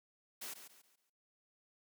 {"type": "noise with echo", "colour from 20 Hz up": "white", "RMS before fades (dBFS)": -45, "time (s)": [0.41, 0.54], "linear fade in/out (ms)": 10, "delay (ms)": 140, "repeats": 4, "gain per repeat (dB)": -9, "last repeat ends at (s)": 1.1, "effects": ["noise-tail reverb RT60 0.4 s tail -21 dB re dry", "high-pass 200 Hz 12 dB/octave"]}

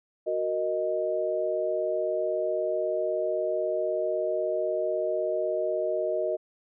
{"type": "chord", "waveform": "sine", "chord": "D# minor", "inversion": "first", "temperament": "equal", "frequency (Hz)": [370, 466.2, 622.3], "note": ["F#4", "A#4", "D#5"], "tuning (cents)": [0, 0, 0], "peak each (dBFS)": [-31, -32, -27], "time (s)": [0.26, 6.37], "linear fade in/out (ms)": 20, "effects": []}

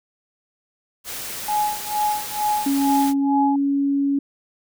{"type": "noise", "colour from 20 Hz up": "white", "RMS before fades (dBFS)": -31, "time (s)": [1.04, 3.14], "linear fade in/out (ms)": 50}
{"type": "tone with tremolo", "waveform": "sine", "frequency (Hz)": 841, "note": "G#5", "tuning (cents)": 22, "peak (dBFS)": -17, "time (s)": [1.48, 3.56], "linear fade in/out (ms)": 5, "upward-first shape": "sine", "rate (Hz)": 2.2, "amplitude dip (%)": 95}
{"type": "tone with pitch glide", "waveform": "sine", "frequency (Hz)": [277.2, 279.5], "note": ["C#4", "C#4"], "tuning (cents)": [0, 14], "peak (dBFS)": -17, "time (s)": [2.66, 4.19], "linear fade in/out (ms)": 5, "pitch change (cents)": 14, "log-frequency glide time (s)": [3.49, 3.57]}
{"effects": []}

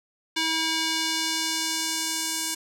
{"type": "tone with band-pass filter sweep", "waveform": "square", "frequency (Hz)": 322.2, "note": "E4", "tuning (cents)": -39, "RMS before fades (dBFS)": -27, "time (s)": [0.36, 2.55], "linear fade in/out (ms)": 10, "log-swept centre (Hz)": [3700, 8000], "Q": 1.1, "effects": []}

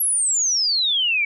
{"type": "exponential sweep", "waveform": "sine", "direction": "down", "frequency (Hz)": [11530, 2260], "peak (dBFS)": -17, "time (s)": [0, 1.25], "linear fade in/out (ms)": 5, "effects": []}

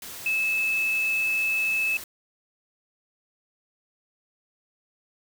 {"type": "tone in noise", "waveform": "sine", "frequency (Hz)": 2607, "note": "E7", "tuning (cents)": -20, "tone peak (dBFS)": -22, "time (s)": [0.26, 1.97], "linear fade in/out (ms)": 2, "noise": "white", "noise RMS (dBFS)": -39, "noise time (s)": [0.02, 2.04], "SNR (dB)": 14, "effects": []}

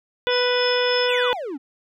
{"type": "harmonic tone", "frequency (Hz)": 493.9, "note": "B4", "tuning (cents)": 0, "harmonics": [1, 2, 3, 4, 5, 6, 7], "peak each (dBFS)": [-20, -28, -27, -31, -31, -31, -27], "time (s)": [0.27, 1.33], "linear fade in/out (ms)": 0}
{"type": "tone with tremolo", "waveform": "sine", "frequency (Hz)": 5190, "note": "E8", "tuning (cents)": -28, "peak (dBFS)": -25, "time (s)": [0.29, 1.1], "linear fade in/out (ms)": 50, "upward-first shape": "sine", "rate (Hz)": 3.3, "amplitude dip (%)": 50}
{"type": "exponential sweep", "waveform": "triangle", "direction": "down", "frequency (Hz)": [3084, 252.8], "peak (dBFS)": -25, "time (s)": [1.08, 1.58], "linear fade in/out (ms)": 20}
{"effects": []}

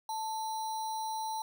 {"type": "tone with sample-and-hold", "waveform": "sine", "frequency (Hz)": 880, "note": "A5", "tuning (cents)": 0, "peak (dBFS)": -33, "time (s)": [0.09, 1.42], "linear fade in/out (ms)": 2, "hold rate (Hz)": 4900, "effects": []}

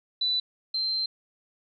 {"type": "tone pair in turn", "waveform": "sine", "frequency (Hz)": [3981, 4126], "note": ["B7", "C8"], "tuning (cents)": [13, -25], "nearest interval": "minor second", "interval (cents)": 62, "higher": "second", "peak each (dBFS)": [-23, -25], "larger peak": "first", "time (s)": [[0.21, 0.4], [0.74, 1.06]], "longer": "second", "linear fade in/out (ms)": 5, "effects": []}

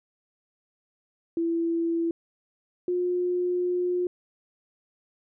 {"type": "tone pair in turn", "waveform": "sine", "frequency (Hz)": [334.1, 357.5], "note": ["E4", "F4"], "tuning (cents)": [23, 41], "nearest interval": "minor second", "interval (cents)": 118, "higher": "second", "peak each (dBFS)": -23, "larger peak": "neither", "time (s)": [[1.37, 2.11], [2.88, 4.07]], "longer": "second", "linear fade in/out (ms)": 2, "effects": []}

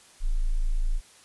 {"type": "tone", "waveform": "sine", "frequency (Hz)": 27.5, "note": "A0", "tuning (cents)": 0, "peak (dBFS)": -21, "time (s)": [0.2, 1.01], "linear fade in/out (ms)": 50, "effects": ["white hiss -54 dBFS RMS until 1.24 s", "resampled to 24000 Hz"]}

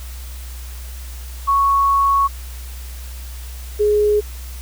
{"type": "tone pair in turn", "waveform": "sine", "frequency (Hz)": [1108.7, 418.5], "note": ["C#6", "G#4"], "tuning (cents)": [0, 13], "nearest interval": "octave + perfect fourth", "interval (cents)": 1687, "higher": "first", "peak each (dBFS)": -12, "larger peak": "neither", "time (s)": [[1.47, 2.28], [3.79, 4.21]], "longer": "first", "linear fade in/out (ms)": 20, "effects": ["added 62 Hz sine -29 dBFS peak until 4.61 s", "white hiss -40 dBFS RMS until 4.61 s"]}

